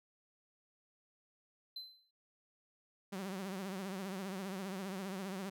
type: tone with exponential decay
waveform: triangle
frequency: 4063 Hz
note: B7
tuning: 48 cents sharp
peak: -39 dBFS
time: 1.76-2.11 s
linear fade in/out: 5 ms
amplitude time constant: 75 ms
type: tone with vibrato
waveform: sawtooth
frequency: 191.5 Hz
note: G3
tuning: 40 cents flat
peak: -36 dBFS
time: 3.12-5.5 s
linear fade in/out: 10 ms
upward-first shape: triangle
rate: 15 Hz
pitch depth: 110 cents each way
effects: none